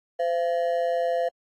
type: ring-modulated tone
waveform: triangle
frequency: 598 Hz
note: D5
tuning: 31 cents sharp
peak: -17 dBFS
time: 0.19-1.29 s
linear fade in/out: 10 ms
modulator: 83.4 Hz
effects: AAC 64 kbps